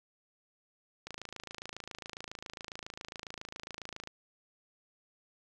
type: click train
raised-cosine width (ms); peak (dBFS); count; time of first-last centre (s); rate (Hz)
0.2; -24; 83; 1.07-4.074; 27.3
effects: none